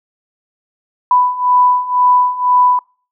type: beating tone pair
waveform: sine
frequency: 992 / 994 Hz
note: B5 / B5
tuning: +7 / +11 cents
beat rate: 2 Hz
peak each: -14 / -11 dBFS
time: 1.11-2.79 s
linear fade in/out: 2 ms
effects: noise-tail reverb RT60 0.4 s tail -26 dB re dry